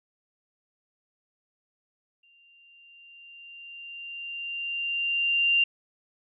sine tone with exponential growth, 2782 Hz, F7, 7 cents flat, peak -18 dBFS, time 2.23-5.64 s, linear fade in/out 5 ms, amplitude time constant 740 ms, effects none

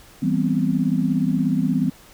sine chord, C major seventh, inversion first, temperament equal with one note detuned, 164.81 / 196 / 244.8 / 261.6 Hz, E3 / G3 / B3 / C4, 0 / 0 / -15 / 0 cents, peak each -23 dBFS, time 0.22-1.9 s, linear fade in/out 10 ms, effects pink hiss -48 dBFS RMS until 2.13 s

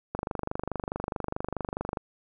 click train, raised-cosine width 1 ms, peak -16 dBFS, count 46, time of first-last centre 0.15-1.972 s, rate 24.7 Hz, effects none

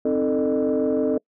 sine tone cluster, 261.9 / 308.6 / 443.6 / 608 Hz, C4 / D#4 / A4 / D#5, +2 / -14 / +14 / -40 cents, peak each -22 / -25 / -21 / -25 dBFS, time 0.05-1.18 s, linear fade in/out 5 ms, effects noise-tail reverb RT60 0.1 s tail -26 dB re dry + tanh soft clip ceiling -13 dBFS

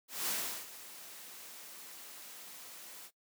white noise with ADSR envelope, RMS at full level -34 dBFS, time 0.08-3.11 s, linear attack 200 ms, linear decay 380 ms, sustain -16 dB, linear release 59 ms, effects noise-tail reverb RT60 0.1 s tail -18 dB re dry + high-pass 200 Hz 12 dB/octave

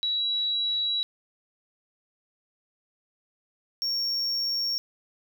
sine / triangle tone pair in turn, 3901 / 5517 Hz, B7 / F8, -22 / -22 cents, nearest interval tritone, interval 600 cents, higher second, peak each -24 dBFS, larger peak neither, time 0.03-1.03 / 3.82-4.78 s, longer first, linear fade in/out 0 ms, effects none

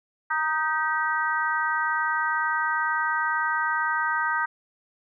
harmonic tone with a mistuned harmonic, 311.1 Hz, D#4, in tune, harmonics 3 / 4 / 5 / 6, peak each -28 / -28 / -26 / -32 dBFS, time 0.3-4.46 s, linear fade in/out 10 ms, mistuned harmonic 6, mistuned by +51 cents, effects none

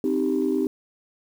sine chord, C minor, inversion none, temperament equal, 261.6 / 311.1 / 392 Hz, C4 / Eb4 / G4, 0 / 0 / 0 cents, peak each -24 dBFS, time 0.04-0.67 s, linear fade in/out 2 ms, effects tanh soft clip ceiling -13 dBFS + 8-bit

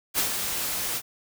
white noise with ADSR envelope, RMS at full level -23 dBFS, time 0.14-1.02 s, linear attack 43 ms, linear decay 100 ms, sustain -6 dB, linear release 51 ms, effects none

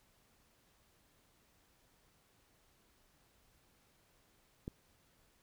click, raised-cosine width 3 ms, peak -28 dBFS, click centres 4.679 s, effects pink hiss -71 dBFS RMS until 5.42 s

